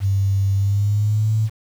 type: tone with pitch glide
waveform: sine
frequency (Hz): 98 to 109.37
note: G2 to A2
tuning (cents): 0 to -10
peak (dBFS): -15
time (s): 0-1.5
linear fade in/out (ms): 50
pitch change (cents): +190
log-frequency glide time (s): 0.55-1.33
effects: 7-bit